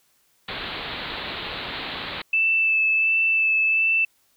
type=low-pass noise; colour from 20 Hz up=white; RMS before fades=-32 dBFS; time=0.48-2.22 s; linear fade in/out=5 ms; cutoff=4200 Hz; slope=96 dB/octave
type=tone with vibrato; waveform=sine; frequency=2637 Hz; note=E7; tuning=in tune; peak=-17 dBFS; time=2.33-4.05 s; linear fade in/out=5 ms; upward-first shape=sine; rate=1.4 Hz; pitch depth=15 cents each way
effects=white hiss -64 dBFS RMS until 4.36 s